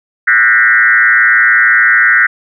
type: tone with frequency modulation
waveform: sine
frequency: 1700 Hz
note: G#6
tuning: 40 cents sharp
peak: -5 dBFS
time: 0.27-2.27 s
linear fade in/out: 10 ms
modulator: 113 Hz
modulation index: 2.6
effects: none